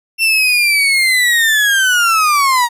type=linear sweep; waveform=35% pulse; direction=down; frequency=2711 to 932.3 Hz; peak=-8 dBFS; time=0.18-2.69 s; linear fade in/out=50 ms; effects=resampled to 32000 Hz